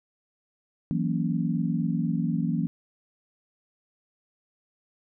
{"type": "chord", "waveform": "sine", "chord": "F# dominant seventh", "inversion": "third", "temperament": "equal", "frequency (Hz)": [164.81, 185, 233.1, 277.2], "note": ["E3", "F#3", "A#3", "C#4"], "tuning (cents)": [0, 0, 0, 0], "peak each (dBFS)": [-27, -30, -29, -32], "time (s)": [0.91, 2.67], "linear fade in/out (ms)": 0, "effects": []}